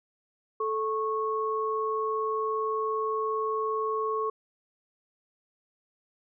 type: tone pair together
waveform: sine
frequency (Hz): 437.4 / 1100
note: A4 / C#6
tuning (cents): -10 / -14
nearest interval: octave + major third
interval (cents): 1596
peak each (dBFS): -29 / -29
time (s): 0.6-4.3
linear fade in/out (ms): 5
effects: none